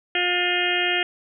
harmonic tone with a mistuned harmonic, 356.1 Hz, F4, 34 cents sharp, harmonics 1 / 2 / 4 / 5 / 6 / 7 / 8 / 9, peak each -28 / -29 / -30 / -27 / -28 / -28 / -26 / -29 dBFS, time 0.15-1.03 s, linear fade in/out 2 ms, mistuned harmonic 6, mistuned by -22 cents, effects none

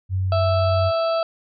sine tone with pitch glide, 94 to 93.46 Hz, F#2 to F#2, +28 to +18 cents, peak -19 dBFS, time 0.09-0.92 s, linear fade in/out 50 ms, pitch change -10 cents, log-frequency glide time 0.36-0.67 s
harmonic tone, 659.3 Hz, E5, in tune, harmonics 1 / 2 / 4 / 5 / 6 / 7, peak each -19 / -26 / -37 / -39 / -41 / -36 dBFS, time 0.32-1.23 s, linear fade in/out 2 ms
effects none

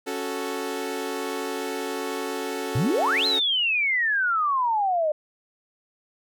sawtooth chord, F# minor, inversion second, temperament equal, 277.2 / 370 / 440 Hz, C#4 / F#4 / A4, 0 / 0 / 0 cents, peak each -29 / -29 / -27 dBFS, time 0.06-3.4 s, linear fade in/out 20 ms
sine exponential two-way sweep, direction up then down, 103.83 to 4177 to 593 Hz, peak -20 dBFS, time 2.75-5.12 s, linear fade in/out 5 ms, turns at 3.26 s
effects none

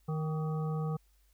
harmonic tone with a mistuned harmonic, 155.9 Hz, D#3, 4 cents sharp, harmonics 1 / 3 / 5 / 7 / 8, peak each -31 / -41 / -45 / -48 / -49 dBFS, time 0.08-0.97 s, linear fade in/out 10 ms, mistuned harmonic 7, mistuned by +72 cents, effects added 50 Hz sine -64 dBFS peak until 1.33 s + white hiss -73 dBFS RMS until 1.33 s

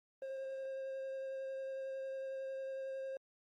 triangle tone with vibrato, 534 Hz, C5, 35 cents sharp, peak -38 dBFS, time 0.22-3.17 s, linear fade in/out 2 ms, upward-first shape sine, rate 11 Hz, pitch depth 10 cents each way, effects Opus 24 kbps

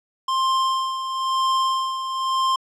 square tone with tremolo, 1053 Hz, C6, 11 cents sharp, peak -18 dBFS, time 0.28-2.56 s, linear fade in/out 5 ms, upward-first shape sine, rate 1 Hz, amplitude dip 60%, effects low-pass 6000 Hz 12 dB/octave

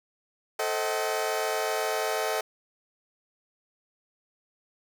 sawtooth chord, A diminished seventh, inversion none, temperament just, 440 / 528 / 633.6 / 760.3 Hz, A4 / C5 / Eb5 / Gb5, 0 / +16 / +31 / +47 cents, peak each -27 / -31 / -27 / -29 dBFS, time 0.59-2.41 s, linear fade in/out 5 ms, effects none

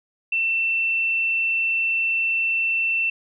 sine tone, 2685 Hz, E7, 31 cents sharp, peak -19 dBFS, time 0.32-3.1 s, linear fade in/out 5 ms, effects none

